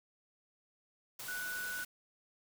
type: tone in noise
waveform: sine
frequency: 1480 Hz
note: F#6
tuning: in tune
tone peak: -38 dBFS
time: 1.28-1.84 s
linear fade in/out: 5 ms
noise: white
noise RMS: -45 dBFS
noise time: 1.19-1.85 s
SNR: +4 dB
effects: none